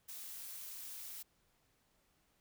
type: noise with amplitude modulation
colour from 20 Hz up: blue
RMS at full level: -45 dBFS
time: 0.08-1.23 s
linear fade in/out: 10 ms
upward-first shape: sine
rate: 283 Hz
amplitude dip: 60%
effects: pink hiss -75 dBFS RMS until 2.4 s